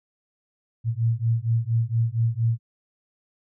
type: beating tone pair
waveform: sine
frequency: 112.9 / 117.2 Hz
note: A2 / A#2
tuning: +45 / +10 cents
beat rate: 4.3 Hz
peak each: -23 dBFS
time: 0.84-2.59 s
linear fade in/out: 50 ms
effects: none